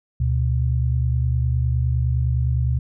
sine tone pair together, 73 / 122.77 Hz, D2 / B2, -10 / -10 cents, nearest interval major sixth, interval 900 cents, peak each -20 dBFS, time 0.2-2.79 s, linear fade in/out 5 ms, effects none

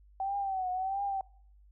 sine tone with vibrato, 766 Hz, G5, 40 cents flat, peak -30 dBFS, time 0.2-1.21 s, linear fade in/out 2 ms, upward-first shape triangle, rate 1.5 Hz, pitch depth 92 cents each way, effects noise-tail reverb RT60 0.6 s tail -24 dB re dry + added 50 Hz sine -56 dBFS peak until 1.71 s

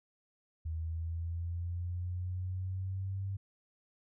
sine linear sweep, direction up, 79.8 to 98 Hz, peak -34 dBFS, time 0.65-3.37 s, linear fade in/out 10 ms, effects none

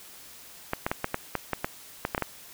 clicks, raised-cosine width 0.5 ms, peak -11 dBFS, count 12, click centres 0.734 / 0.865 / 0.915 / 1.044 / 1.144 / 1.353 / 1.533 / 1.645 / 2.051 / 2.148 / 2.179 / 2.223 s, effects white hiss -48 dBFS RMS until 2.53 s

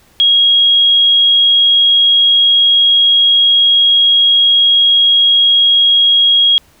sine tone, 3287 Hz, G#7, 19 cents flat, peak -6 dBFS, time 0.2-6.58 s, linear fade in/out 0 ms, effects pink hiss -49 dBFS RMS until 6.8 s

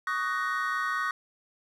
triangle chord, D# minor seventh, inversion third, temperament just, 1120.1 / 1244.5 / 1493.4 / 1866.8 Hz, C#6 / D#6 / F#6 / A#6, +18 / 0 / +16 / +2 cents, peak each -31 dBFS, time 0.07-1.11 s, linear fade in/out 2 ms, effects none

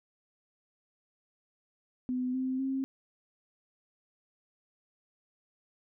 sine tone with pitch steps, 252.4 / 259.6 / 267.1 Hz, B3 / C4 / C4, +38 / -13 / +36 cents, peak -29 dBFS, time 2.09-2.84 s, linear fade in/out 0 ms, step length 250 ms, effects none

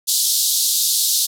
pink band-pass noise, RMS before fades -18 dBFS, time 0.07-1.27 s, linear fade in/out 20 ms, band 3700 to 15000 Hz, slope 48 dB/octave, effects none

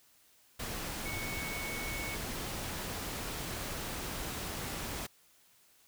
sine tone in noise, 2217 Hz, C#7, in tune, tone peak -40 dBFS, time 1.05-2.16 s, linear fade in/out 10 ms, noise pink, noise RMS -39 dBFS, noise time 0.59-5.07 s, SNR -4 dB, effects white hiss -65 dBFS RMS until 5.87 s

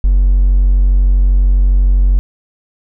triangle tone with hard clipping, 46.25 Hz, F#1, in tune, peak -7 dBFS, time 0.04-2.19 s, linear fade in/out 0 ms, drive 4 dB, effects none

